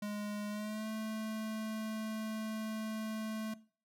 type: tone with pitch glide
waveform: square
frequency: 207.7 to 218.4 Hz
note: G#3 to A3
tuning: 0 to -13 cents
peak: -38 dBFS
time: 0.02-3.54 s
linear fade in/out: 5 ms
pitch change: +87 cents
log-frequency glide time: 0.49-0.88 s
effects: noise-tail reverb RT60 0.4 s tail -18 dB re dry